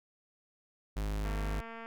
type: tone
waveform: 45% pulse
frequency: 51.4 Hz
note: G#1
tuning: 17 cents flat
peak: -32 dBFS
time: 0.96-1.61 s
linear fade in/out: 10 ms
type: click train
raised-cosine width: 0.5 ms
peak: -31 dBFS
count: 140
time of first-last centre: 1.25-1.86 s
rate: 228 Hz
effects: none